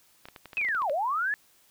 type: clicks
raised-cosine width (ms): 0.3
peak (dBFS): -27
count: 12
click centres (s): 0.255 / 0.286 / 0.362 / 0.457 / 0.532 / 0.579 / 0.614 / 0.649 / 0.687 / 0.749 / 0.82 / 0.897
type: linear two-way sweep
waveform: sine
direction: down then up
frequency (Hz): 2621 to 531 to 1763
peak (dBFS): -25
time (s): 0.57-1.34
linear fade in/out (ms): 0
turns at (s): 0.91
effects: white hiss -62 dBFS RMS until 1.7 s